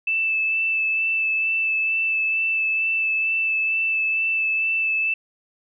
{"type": "tone with vibrato", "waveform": "sine", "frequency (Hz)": 2637, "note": "E7", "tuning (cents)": 0, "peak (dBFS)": -19, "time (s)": [0.07, 5.14], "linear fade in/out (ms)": 5, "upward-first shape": "sine", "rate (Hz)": 2.2, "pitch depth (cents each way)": 14, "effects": []}